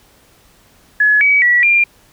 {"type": "tone with pitch steps", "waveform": "sine", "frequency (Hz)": [1698, 2274, 1940, 2393], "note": ["G#6", "C#7", "B6", "D7"], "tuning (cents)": [38, 44, -31, 32], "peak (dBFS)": -8, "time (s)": [1, 1.84], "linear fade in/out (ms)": 5, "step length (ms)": 210, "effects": ["pink hiss -50 dBFS RMS until 2.12 s"]}